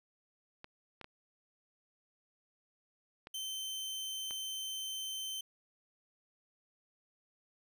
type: clicks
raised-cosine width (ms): 0.3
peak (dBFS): -31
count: 5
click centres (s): 0.644 / 1.013 / 1.044 / 3.271 / 4.309
type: tone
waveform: sawtooth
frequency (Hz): 3092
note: G7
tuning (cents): -24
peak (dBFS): -35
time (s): 3.34-5.41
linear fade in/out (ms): 5
effects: none